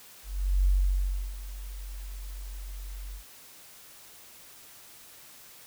sine tone with ADSR envelope, 46.81 Hz, F#1, 21 cents sharp, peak -19 dBFS, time 0.23-3.24 s, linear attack 430 ms, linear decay 680 ms, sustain -17 dB, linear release 97 ms, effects white hiss -51 dBFS RMS until 5.66 s

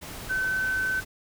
sine tone in noise, 1526 Hz, G6, 47 cents flat, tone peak -24 dBFS, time 0.29-1.01 s, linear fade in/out 20 ms, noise pink, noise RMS -39 dBFS, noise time 0.01-1.05 s, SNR +12 dB, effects none

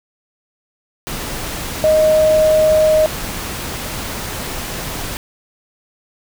sine tone in noise, 622.3 Hz, D#5, in tune, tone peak -9 dBFS, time 1.84-3.06 s, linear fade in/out 0 ms, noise pink, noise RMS -25 dBFS, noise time 1.07-5.17 s, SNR +13 dB, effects none

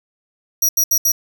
sawtooth tone bursts at uneven times, 5760 Hz, F#8, 47 cents flat, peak -10 dBFS, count 4, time 0.62-0.69 / 0.77-0.84 / 0.91-0.98 / 1.05-1.12 s, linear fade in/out 5 ms, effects 7-bit

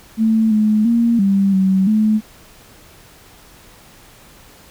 sine tone with pitch steps, 221.7 / 214 / 233.5 / 196.5 / 190.3 / 215.5 Hz, A3 / A3 / A#3 / G3 / F#3 / A3, +13 / -48 / +3 / +4 / +49 / -36 cents, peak -11 dBFS, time 0.17-2.21 s, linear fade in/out 50 ms, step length 340 ms, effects pink hiss -45 dBFS RMS until 4.7 s

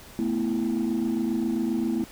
sine chord, A suspended second, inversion none, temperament just, 220 / 247.5 / 330 Hz, A3 / B3 / E4, 0 / +4 / +2 cents, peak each -26 dBFS, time 0.19-2.04 s, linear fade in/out 0 ms, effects tanh soft clip ceiling -19 dBFS + pink hiss -47 dBFS RMS until 2.11 s

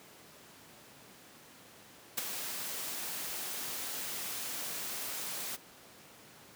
white noise with ADSR envelope, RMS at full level -30 dBFS, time 2.17-5.57 s, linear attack 13 ms, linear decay 14 ms, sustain -9 dB, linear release 24 ms, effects pink hiss -55 dBFS RMS until 6.55 s + high-pass 150 Hz 12 dB/octave

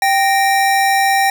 square tone pair together, 782 / 1855.9 Hz, G5 / A#6, -4 / -8 cents, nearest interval octave + minor third, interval 1496 cents, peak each -13 / -18 dBFS, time 0.02-1.3 s, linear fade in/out 2 ms, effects none

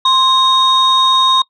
sine tone pair together, 1048 / 3735 Hz, C6 / A#7, +2 / +3 cents, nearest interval octave + minor seventh, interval 2201 cents, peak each -10 dBFS, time 0.05-1.42 s, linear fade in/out 5 ms, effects noise-tail reverb RT60 0.1 s tail -23 dB re dry + tanh soft clip ceiling -3 dBFS

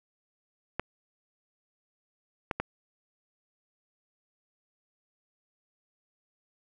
clicks, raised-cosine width 0.5 ms, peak -14 dBFS, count 3, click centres 0.796 / 2.512 / 2.6 s, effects none

